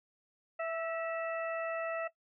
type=harmonic tone with a mistuned harmonic; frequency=659.3 Hz; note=E5; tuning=in tune; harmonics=1 / 2 / 3 / 4; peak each=-34 / -40 / -44 / -46 dBFS; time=0.59-2.08 s; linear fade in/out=10 ms; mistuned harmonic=3; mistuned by=-36 cents; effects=noise-tail reverb RT60 0.1 s tail -17 dB re dry